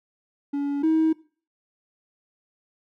triangle tone pair in turn, 283.9 / 318.7 Hz, C#4 / D#4, +41 / +42 cents, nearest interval major second, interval 201 cents, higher second, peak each -21 / -14 dBFS, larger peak second, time 0.53-0.83 / 0.83-1.13 s, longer neither, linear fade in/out 10 ms, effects noise-tail reverb RT60 0.4 s tail -22 dB re dry + tanh soft clip ceiling -13 dBFS

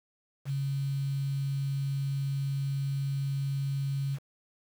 sine tone with quantisation, 138.1 Hz, C#3, 6 cents flat, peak -28 dBFS, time 0.45-4.19 s, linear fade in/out 50 ms, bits 8, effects none

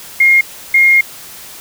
sine tone bursts at uneven times, 2136 Hz, C7, 35 cents sharp, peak -5 dBFS, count 2, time 0.2-0.41 / 0.74-1.01 s, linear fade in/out 5 ms, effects white hiss -33 dBFS RMS until 1.6 s

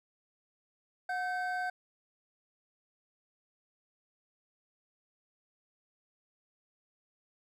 triangle tone pair together, 728.7 / 1544 Hz, F#5 / G6, -27 / -27 cents, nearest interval octave + minor second, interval 1300 cents, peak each -32 / -34 dBFS, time 1.09-1.7 s, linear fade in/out 5 ms, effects none

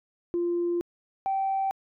sine tone pair in turn, 346.6 / 775.9 Hz, F4 / G5, -13 / -18 cents, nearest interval octave + major second, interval 1395 cents, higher second, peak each -23 dBFS, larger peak neither, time 0.34-0.81 / 1.26-1.71 s, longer first, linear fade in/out 0 ms, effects tanh soft clip ceiling -20 dBFS

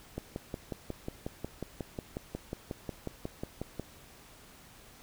click train, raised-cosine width 2 ms, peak -22 dBFS, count 21, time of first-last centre 0.18-3.797 s, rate 5.53 Hz, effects pink hiss -55 dBFS RMS until 5.02 s

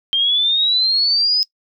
sine exponential sweep, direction up, 3166 to 5090 Hz, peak -13 dBFS, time 0.13-1.43 s, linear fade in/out 0 ms, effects noise-tail reverb RT60 0.1 s tail -22 dB re dry

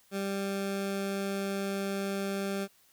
20% pulse tone, 196.8 Hz, G3, 7 cents sharp, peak -26 dBFS, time 0.11-2.68 s, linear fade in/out 50 ms, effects white hiss -64 dBFS RMS until 2.92 s

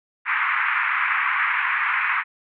white band-pass noise, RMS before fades -22 dBFS, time 0.25-2.24 s, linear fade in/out 50 ms, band 1000 to 2300 Hz, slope 48 dB/octave, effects none

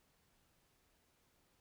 silence, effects pink hiss -75 dBFS RMS until 1.6 s

